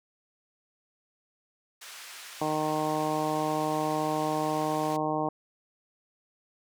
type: band-pass noise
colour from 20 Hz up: pink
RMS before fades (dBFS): -45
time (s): 1.81-4.97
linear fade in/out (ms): 10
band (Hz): 1400 to 12000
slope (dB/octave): 12
type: harmonic tone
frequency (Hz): 154.1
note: D#3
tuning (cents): -16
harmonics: 1 / 2 / 3 / 4 / 5 / 6 / 7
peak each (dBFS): -37 / -32 / -35 / -33 / -32 / -35 / -36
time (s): 2.41-5.29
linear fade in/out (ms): 5
effects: none